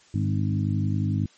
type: harmonic tone with a mistuned harmonic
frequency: 51 Hz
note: G#1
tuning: 31 cents flat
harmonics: 2 / 3 / 4 / 5 / 6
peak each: -24 / -28 / -30 / -32 / -34 dBFS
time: 0.14-1.26 s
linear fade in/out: 5 ms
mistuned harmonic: 5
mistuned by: +25 cents
effects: white hiss -56 dBFS RMS until 1.37 s + MP3 32 kbps